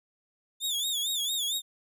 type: tone with vibrato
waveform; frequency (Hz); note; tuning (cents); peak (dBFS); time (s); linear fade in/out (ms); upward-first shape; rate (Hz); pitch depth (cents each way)
sawtooth; 3531; A7; +5; -25; 0.6-1.62; 50; sine; 4.4; 120
effects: none